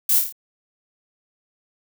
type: noise with echo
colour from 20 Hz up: violet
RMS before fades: -18 dBFS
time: 0.09-0.19 s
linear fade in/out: 5 ms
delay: 27 ms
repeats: 5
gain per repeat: -4 dB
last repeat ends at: 0.325 s
effects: none